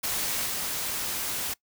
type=noise with level steps; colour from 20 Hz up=white; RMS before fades=-29 / -31 dBFS; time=0.03-1.54 s; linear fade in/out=10 ms; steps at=0.46 s; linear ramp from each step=2 ms; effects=noise-tail reverb RT60 0.1 s tail -22 dB re dry